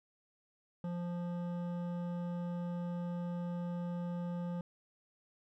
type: tone with hard clipping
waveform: triangle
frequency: 174.61 Hz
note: F3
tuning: in tune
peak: -38 dBFS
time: 0.84-4.61 s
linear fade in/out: 2 ms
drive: 16 dB
effects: none